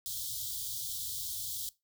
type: band-stop noise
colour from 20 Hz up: white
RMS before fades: -38 dBFS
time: 0.06-1.69 s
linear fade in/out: 0 ms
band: 140 to 3200 Hz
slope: 96 dB/octave
effects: noise-tail reverb RT60 0.2 s tail -19 dB re dry